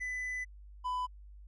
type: tone pair in turn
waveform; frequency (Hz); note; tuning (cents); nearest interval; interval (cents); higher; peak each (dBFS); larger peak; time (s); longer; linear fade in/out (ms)
triangle; 2000 / 1000; B6 / B5; +21 / +21; octave; 1200; first; -33 / -30; second; 0-0.45 / 0.84-1.07; first; 20
effects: added 50 Hz sine -49 dBFS peak until 1.47 s + resampled to 24000 Hz